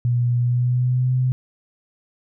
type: tone with pitch glide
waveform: sine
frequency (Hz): 121.2 to 127.74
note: B2 to C3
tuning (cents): -32 to -41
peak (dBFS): -16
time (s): 0.05-1.32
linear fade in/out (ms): 0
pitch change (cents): +91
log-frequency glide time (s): 0.39-1.13
effects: none